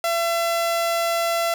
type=tone; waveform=sawtooth; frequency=675 Hz; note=E5; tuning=41 cents sharp; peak=-16 dBFS; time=0.04-1.54 s; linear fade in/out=2 ms; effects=8-bit

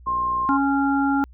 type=tone; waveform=sine; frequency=1060 Hz; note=C6; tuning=22 cents sharp; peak=-20 dBFS; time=0.06-0.58 s; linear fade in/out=20 ms
type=click train; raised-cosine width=2 ms; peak=-28 dBFS; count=24; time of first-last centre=0.07-0.45 s; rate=60.5 Hz
type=harmonic tone; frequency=277.2 Hz; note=C#4; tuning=in tune; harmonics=1 / 3 / 5; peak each=-19 / -24 / -26 dBFS; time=0.49-1.24 s; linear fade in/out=0 ms
effects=added 61 Hz sine -43 dBFS peak until 1.33 s

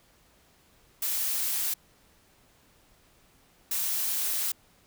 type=noise bursts at uneven times; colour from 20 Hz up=blue; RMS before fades=-29 dBFS; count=2; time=1.02-1.74 / 3.71-4.52 s; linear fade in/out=5 ms; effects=pink hiss -62 dBFS RMS until 4.86 s

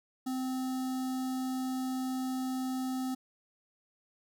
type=tone with notch filter; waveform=square; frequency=258.7 Hz; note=C4; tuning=19 cents flat; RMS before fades=-34 dBFS; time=0.26-3.15 s; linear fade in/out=10 ms; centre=2300 Hz; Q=0.84; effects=none

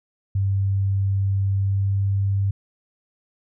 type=tone with pitch glide; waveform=sine; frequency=97.9 to 98.64 Hz; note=G2 to G2; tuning=-2 to +11 cents; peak=-18 dBFS; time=0.35-2.51 s; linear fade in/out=5 ms; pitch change=+13 cents; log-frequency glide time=1.56-1.99 s; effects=none

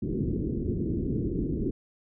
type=low-pass noise; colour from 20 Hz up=white; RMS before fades=-29 dBFS; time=0.02-1.71 s; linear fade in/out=10 ms; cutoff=380 Hz; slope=48 dB/octave; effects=none

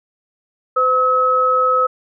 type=tone pair together; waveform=sine; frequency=510 / 1285.1 Hz; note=C5 / E6; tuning=-44 / -44 cents; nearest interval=octave + major third; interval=1600 cents; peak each=-18 / -13 dBFS; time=0.76-1.87 s; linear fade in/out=10 ms; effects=none

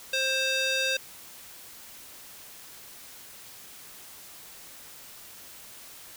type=tone with band-pass filter; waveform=square; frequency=528 Hz; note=C5; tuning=16 cents sharp; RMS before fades=-27 dBFS; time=0.13-0.97 s; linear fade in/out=5 ms; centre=3500 Hz; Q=1.3; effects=white hiss -47 dBFS RMS until 6.16 s

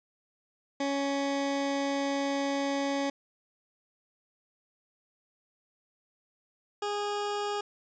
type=tone pair in turn; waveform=20% pulse; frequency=278.5 / 411.6 Hz; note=C#4 / G#4; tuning=+8 / -16 cents; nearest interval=perfect fifth; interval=676 cents; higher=second; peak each=-23 / -25 dBFS; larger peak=first; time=0.8-3.1 / 6.82-7.61 s; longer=first; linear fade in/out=5 ms; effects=resampled to 16000 Hz + 10-bit

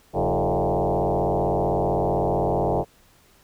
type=tone with frequency modulation; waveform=sine; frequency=123.47 Hz; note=B2; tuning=in tune; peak=-19 dBFS; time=0.13-2.85 s; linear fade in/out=50 ms; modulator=95.6 Hz; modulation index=7.6; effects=pink hiss -57 dBFS RMS until 3.43 s

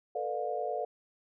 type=chord; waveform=sine; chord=B half-diminished seventh; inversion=third; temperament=just; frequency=444.5 / 493.9 / 592.7 / 711.2 Hz; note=A4 / B4 / D5 / F5; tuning=+18 / 0 / +16 / +31 cents; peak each=-37 / -38 / -37 / -35 dBFS; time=0.15-0.85 s; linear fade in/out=5 ms; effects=none

